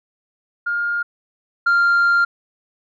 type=tone pair in turn; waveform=sine; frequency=1413 / 1393.5 Hz; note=F6 / F6; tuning=+20 / -4 cents; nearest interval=unison; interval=24 cents; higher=first; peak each=-18 / -10 dBFS; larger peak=second; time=0.66-1.03 / 1.66-2.25 s; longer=second; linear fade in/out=10 ms; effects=tanh soft clip ceiling -11 dBFS